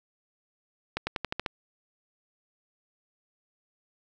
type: accelerating click train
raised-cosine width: 0.3 ms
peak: -13 dBFS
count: 7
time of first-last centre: 0.97-1.462 s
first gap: 100 ms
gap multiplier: 0.92
effects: none